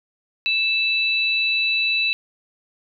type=tone pair together; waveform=sine; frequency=2637 / 3941 Hz; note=E7 / B7; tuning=0 / -4 cents; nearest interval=perfect fifth; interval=696 cents; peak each=-19 / -23 dBFS; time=0.46-2.13 s; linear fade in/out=0 ms; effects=none